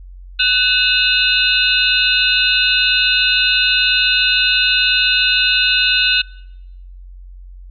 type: tone cluster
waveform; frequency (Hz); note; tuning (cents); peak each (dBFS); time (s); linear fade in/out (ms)
sine; 1499 / 2593 / 2854 / 3629 / 4047; F#6 / E7 / F7 / A#7 / B7; +22 / -29 / +37 / -47 / +42; -18; 0.39-6.22; 10
effects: noise-tail reverb RT60 0.9 s tail -24 dB re dry + added 45 Hz sine -33 dBFS peak until 7.7 s